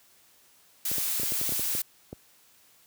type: noise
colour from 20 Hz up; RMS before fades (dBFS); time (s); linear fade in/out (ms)
blue; -29; 0.85-1.82; 5
type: clicks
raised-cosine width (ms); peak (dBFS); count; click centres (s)
2; -24; 11; 0.915 / 0.982 / 1.198 / 1.233 / 1.321 / 1.414 / 1.492 / 1.522 / 1.595 / 1.751 / 2.129
effects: white hiss -60 dBFS RMS until 2.86 s + high-pass 60 Hz 12 dB/octave